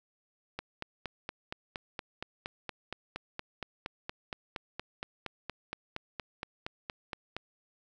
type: click train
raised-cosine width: 0.3 ms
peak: -20 dBFS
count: 30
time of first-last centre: 0.59-7.366 s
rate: 4.28 Hz
effects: none